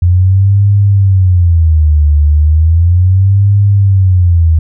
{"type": "tone with vibrato", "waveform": "sine", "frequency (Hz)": 86.5, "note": "F2", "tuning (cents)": -16, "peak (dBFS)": -4, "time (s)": [0.02, 4.59], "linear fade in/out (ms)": 5, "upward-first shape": "sine", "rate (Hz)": 0.35, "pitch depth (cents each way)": 270, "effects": []}